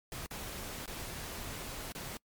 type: noise with dropouts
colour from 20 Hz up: pink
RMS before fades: -42 dBFS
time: 0.12-2.17 s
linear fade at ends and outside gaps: 1 ms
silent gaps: 0.262-0.309 / 0.859-0.877 / 1.921-1.95 s
effects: noise-tail reverb RT60 0.1 s tail -26 dB re dry + MP3 96 kbps